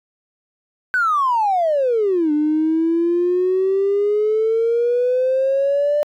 triangle exponential two-way sweep, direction down then up, 1533 to 296.7 to 596 Hz, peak -11 dBFS, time 0.94-6.03 s, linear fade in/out 0 ms, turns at 2.32 s, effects tanh soft clip ceiling -12 dBFS

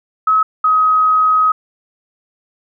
sine tone pair in turn, 1283 / 1264.6 Hz, E6 / D#6, -47 / +28 cents, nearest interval unison, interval 25 cents, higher first, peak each -9 dBFS, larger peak neither, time 0.27-0.43 / 0.64-1.52 s, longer second, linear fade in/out 5 ms, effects none

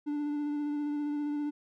triangle tone with vibrato, 293.7 Hz, D4, in tune, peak -28 dBFS, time 0.06-1.51 s, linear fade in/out 20 ms, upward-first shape sine, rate 15 Hz, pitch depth 18 cents each way, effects none

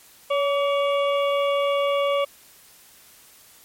harmonic tone with a mistuned harmonic, 563 Hz, C#5, 27 cents sharp, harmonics 1 / 2 / 4 / 5 / 6, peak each -20 / -26 / -32 / -34 / -36 dBFS, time 0.3-2.25 s, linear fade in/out 10 ms, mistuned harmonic 2, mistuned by +32 cents, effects white hiss -51 dBFS RMS until 3.64 s + MP3 64 kbps

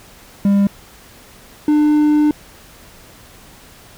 triangle tone pair in turn, 200 / 299.7 Hz, G3 / D4, +35 / +35 cents, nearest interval perfect fifth, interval 700 cents, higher second, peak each -8 dBFS, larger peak neither, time 0.45-0.67 / 1.68-2.31 s, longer second, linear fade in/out 2 ms, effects pink hiss -43 dBFS RMS until 3.97 s

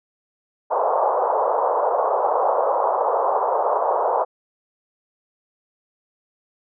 pink band-pass noise, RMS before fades -20 dBFS, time 0.7-4.25 s, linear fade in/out 20 ms, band 470 to 1100 Hz, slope 48 dB/octave, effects none

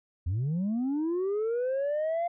sine linear sweep, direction up, 79 to 698.5 Hz, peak -24 dBFS, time 0.26-2.28 s, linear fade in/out 10 ms, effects tanh soft clip ceiling -25 dBFS

